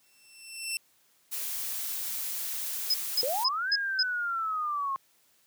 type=tone with exponential growth; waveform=15% pulse; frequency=2687 Hz; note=E7; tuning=33 cents sharp; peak=-21 dBFS; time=0.03-0.77 s; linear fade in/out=1 ms; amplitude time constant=160 ms
type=noise; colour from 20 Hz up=blue; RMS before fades=-34 dBFS; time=1.31-3.45 s; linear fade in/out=20 ms
type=tone bursts; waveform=sine; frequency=5070 Hz; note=D#8; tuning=32 cents sharp; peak=-22 dBFS; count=5; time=2.9-4.03 s; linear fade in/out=5 ms; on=42 ms; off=230 ms
type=linear two-way sweep; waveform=sine; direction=up then down; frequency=466.2 to 1661.2 to 1069 Hz; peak=-28 dBFS; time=3.23-4.96 s; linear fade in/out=0 ms; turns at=3.72 s
effects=white hiss -66 dBFS RMS until 5.46 s + high-pass 100 Hz 12 dB/octave